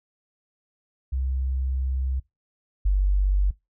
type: tone pair in turn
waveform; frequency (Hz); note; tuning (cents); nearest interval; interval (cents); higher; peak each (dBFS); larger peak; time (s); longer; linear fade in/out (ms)
sine; 65.41 / 48.22; C2 / G1; 0 / -28; perfect fourth; 528; first; -23 / -17; second; 1.12-2.2 / 2.85-3.51; first; 10
effects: noise-tail reverb RT60 0.2 s tail -22 dB re dry